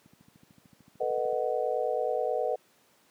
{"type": "click train", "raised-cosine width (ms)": 5, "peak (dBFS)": -37, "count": 18, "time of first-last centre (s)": [0.06, 1.329], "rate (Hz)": 13.4}
{"type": "chord", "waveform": "sine", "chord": "B dominant seventh", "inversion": "third", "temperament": "just", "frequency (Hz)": [444.5, 493.9, 617.4, 740.8], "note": ["A4", "B4", "D#5", "F#5"], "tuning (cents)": [18, 0, -14, 2], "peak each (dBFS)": [-33, -30, -32, -33], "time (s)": [1, 2.56], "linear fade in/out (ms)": 10}
{"effects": ["pink hiss -64 dBFS RMS until 3.1 s", "high-pass 200 Hz 12 dB/octave"]}